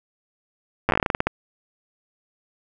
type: slowing click train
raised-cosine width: 0.5 ms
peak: -4 dBFS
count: 14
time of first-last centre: 0.89-1.27 s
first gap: 9 ms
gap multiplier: 1.18
effects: none